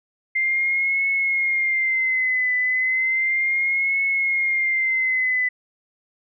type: tone with vibrato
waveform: sine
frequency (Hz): 2093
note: C7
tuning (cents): 0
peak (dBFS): -18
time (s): 0.35-5.49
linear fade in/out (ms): 10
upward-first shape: triangle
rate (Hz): 0.34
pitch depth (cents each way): 83
effects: none